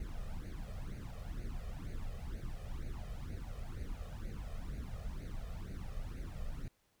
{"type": "noise with flanger", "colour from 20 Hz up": "brown", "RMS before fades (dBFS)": -42, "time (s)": [0, 6.68], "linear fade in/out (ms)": 2, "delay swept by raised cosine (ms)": [0.46, 1.66], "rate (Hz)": 2.1, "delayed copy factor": 0.85, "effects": ["pink hiss -75 dBFS RMS until 7 s"]}